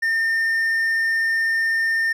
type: tone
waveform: triangle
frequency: 1812 Hz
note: A#6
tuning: 50 cents flat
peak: -16 dBFS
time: 0.02-2.13 s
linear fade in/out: 10 ms
effects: none